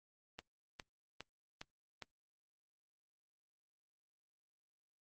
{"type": "click train", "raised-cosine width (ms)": 0.2, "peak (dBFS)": -28, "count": 5, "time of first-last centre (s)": [0.39, 2.023], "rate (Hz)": 2.45, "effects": ["Opus 32 kbps"]}